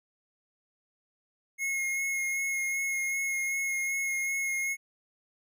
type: tone with vibrato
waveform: square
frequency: 2161 Hz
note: C#7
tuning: 45 cents flat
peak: -29 dBFS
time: 1.58-4.77 s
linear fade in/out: 50 ms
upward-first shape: sine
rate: 2.6 Hz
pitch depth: 14 cents each way
effects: none